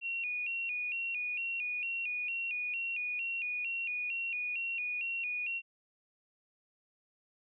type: tone with vibrato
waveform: sine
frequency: 2595 Hz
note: E7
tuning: 28 cents flat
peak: -33 dBFS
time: 0.01-5.62 s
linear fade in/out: 50 ms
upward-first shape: square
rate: 2.2 Hz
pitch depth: 92 cents each way
effects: none